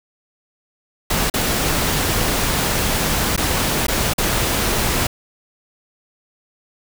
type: noise with dropouts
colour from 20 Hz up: pink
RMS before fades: -19 dBFS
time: 1.1-5.07 s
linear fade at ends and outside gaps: 5 ms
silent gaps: 1.3-1.339 / 3.364-3.376 / 3.868-3.882 / 4.136-4.181 s
effects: none